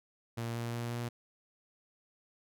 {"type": "tone with pitch steps", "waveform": "sawtooth", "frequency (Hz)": [116.54, 117.49, 118.44, 119.4], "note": ["A#2", "A#2", "A#2", "A#2"], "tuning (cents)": [0, 14, 28, 42], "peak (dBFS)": -31, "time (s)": [0.37, 1.09], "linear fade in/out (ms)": 10, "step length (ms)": 180, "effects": []}